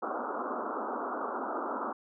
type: band-pass noise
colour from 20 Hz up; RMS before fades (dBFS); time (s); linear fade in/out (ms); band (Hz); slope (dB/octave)
white; -35; 0.02-1.93; 10; 220 to 1400; 96
effects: none